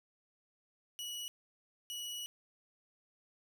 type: tone bursts at uneven times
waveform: sawtooth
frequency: 2929 Hz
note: F#7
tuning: 18 cents flat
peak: -37 dBFS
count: 2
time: 0.99-1.28 / 1.9-2.26 s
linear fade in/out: 0 ms
effects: none